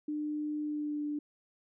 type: tone with pitch glide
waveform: sine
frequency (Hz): 300 to 295.5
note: D4 to D4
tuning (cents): +37 to +11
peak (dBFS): -32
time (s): 0.08-1.19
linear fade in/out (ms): 5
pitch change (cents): -26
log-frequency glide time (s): 0.62-1.03
effects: none